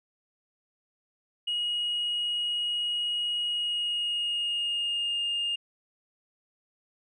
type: tone with pitch glide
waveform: sine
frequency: 2891 to 2825 Hz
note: F#7 to F7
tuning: -41 to +19 cents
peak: -25 dBFS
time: 1.47-5.56 s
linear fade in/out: 10 ms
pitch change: -40 cents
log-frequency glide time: 3.47-5.22 s
effects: tanh soft clip ceiling -24 dBFS